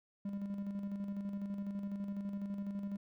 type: tone with tremolo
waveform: triangle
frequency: 200 Hz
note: G3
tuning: 35 cents sharp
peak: -34 dBFS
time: 0.25-2.97 s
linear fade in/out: 5 ms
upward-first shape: square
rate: 12 Hz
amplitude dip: 40%
effects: none